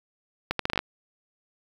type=accelerating click train; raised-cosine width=0.3 ms; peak=-9 dBFS; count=8; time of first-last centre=0.51-0.79 s; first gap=83 ms; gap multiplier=0.74; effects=7-bit